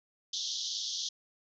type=band-pass noise; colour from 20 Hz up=pink; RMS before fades=-36 dBFS; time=0.33-1.09 s; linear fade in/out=5 ms; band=3200 to 6400 Hz; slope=96 dB/octave; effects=none